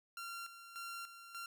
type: tone with tremolo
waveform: sawtooth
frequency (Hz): 1377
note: F6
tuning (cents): -25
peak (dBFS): -40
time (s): 0.17-1.46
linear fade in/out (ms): 2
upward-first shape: square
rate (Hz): 1.7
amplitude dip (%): 65
effects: none

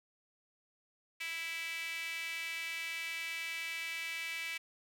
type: tone with high-pass filter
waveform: sawtooth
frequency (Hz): 329.6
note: E4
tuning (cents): 0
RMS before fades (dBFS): -40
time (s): 1.2-4.58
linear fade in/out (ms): 10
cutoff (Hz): 2300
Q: 5.3
effects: none

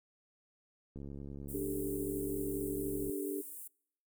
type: click train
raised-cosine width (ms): 3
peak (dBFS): -33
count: 151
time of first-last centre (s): 0.96-3.097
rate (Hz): 70.2
type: high-pass noise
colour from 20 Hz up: pink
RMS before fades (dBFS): -47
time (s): 1.48-3.68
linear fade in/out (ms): 10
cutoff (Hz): 8600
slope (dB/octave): 48
type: chord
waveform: sine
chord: D suspended fourth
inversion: none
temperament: equal with one note detuned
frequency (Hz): 293.7 / 392 / 436.2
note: D4 / G4 / A4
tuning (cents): 0 / 0 / -15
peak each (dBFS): -38 / -38 / -44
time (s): 1.53-3.42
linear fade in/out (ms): 20
effects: noise-tail reverb RT60 0.7 s tail -26 dB re dry

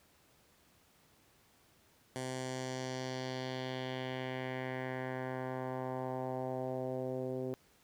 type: tone with low-pass filter sweep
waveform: 10% pulse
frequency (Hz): 129.2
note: C3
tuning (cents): -21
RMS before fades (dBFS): -39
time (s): 2.16-7.54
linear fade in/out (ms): 0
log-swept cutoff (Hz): 9000 to 420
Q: 1.9
effects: pink hiss -67 dBFS RMS until 7.83 s + high-pass 60 Hz 12 dB/octave

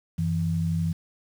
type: tone pair together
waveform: sine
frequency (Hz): 92.5 / 164.82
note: F#2 / E3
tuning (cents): 0 / 0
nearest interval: minor seventh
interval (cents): 1000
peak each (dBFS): -28 / -24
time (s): 0.18-0.93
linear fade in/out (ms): 10
effects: 8-bit

